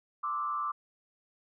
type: tone with frequency modulation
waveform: sine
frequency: 1174.7 Hz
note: D6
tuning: in tune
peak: -30 dBFS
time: 0.23-0.72 s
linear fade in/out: 10 ms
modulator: 121 Hz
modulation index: 0.82
effects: none